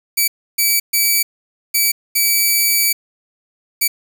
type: tone bursts at uneven times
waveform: 5% pulse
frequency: 2299 Hz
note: D7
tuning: 37 cents flat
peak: -3 dBFS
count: 6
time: 0.17-0.28 / 0.58-0.8 / 0.93-1.23 / 1.74-1.92 / 2.15-2.93 / 3.81-3.88 s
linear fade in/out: 10 ms
effects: 7-bit